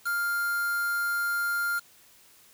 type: tone with quantisation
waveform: triangle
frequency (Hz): 1400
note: F6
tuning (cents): +4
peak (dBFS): -24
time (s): 0.05-1.8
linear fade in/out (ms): 20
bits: 6
effects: white hiss -57 dBFS RMS until 2.53 s